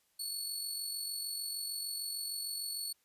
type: tone with amplitude modulation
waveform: 20% pulse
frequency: 4416 Hz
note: C#8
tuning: 7 cents flat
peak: -29 dBFS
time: 0.19-2.93 s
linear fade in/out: 10 ms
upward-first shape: sine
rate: 46.6 Hz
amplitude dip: 40%
effects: white hiss -74 dBFS RMS until 3.04 s + resampled to 32000 Hz